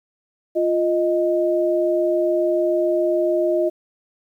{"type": "tone pair together", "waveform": "sine", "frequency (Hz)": [349.3, 622.3], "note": ["F4", "D#5"], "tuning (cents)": [0, 0], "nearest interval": "minor seventh", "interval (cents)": 1000, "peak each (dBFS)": -19, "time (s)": [0.55, 3.7], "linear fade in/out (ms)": 20, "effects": ["9-bit"]}